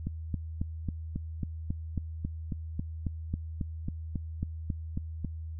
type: click train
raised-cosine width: 5 ms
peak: -19 dBFS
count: 20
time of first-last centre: 0.07-5.247 s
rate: 3.67 Hz
effects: added 80 Hz sine -36 dBFS peak until 5.59 s